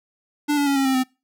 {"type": "tone with pitch steps", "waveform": "square", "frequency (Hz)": [293.7, 286.2, 278.8, 271.7, 264.7, 257.9], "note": ["D4", "D4", "C#4", "C#4", "C4", "C4"], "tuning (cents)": [0, -45, 10, -35, 20, -25], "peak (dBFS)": -18, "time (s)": [0.48, 1.038], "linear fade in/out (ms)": 20, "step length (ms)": 93, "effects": ["noise-tail reverb RT60 0.3 s tail -25 dB re dry"]}